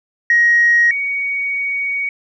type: tone pair in turn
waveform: sine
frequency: 1886 / 2243 Hz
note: A#6 / C#7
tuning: +20 / +20 cents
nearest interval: minor third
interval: 300 cents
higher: second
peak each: -8 / -17 dBFS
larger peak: first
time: 0.3-0.91 / 0.91-2.09 s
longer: second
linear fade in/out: 2 ms
effects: tanh soft clip ceiling -4 dBFS